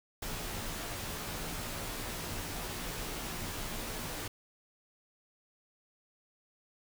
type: noise with comb filter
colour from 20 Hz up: pink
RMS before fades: -39 dBFS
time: 0.22-4.28 s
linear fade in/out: 5 ms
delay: 15 ms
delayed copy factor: -0.65
effects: none